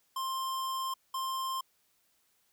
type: tone bursts at uneven times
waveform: square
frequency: 1053 Hz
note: C6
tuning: 11 cents sharp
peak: -33 dBFS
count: 2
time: 0.16-0.94 / 1.14-1.61 s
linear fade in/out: 5 ms
effects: white hiss -72 dBFS RMS until 2.52 s